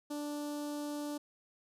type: tone with notch filter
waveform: sawtooth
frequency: 293.7 Hz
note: D4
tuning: in tune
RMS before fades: -39 dBFS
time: 0.1-1.18 s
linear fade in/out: 10 ms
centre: 2100 Hz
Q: 0.67
effects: resampled to 32000 Hz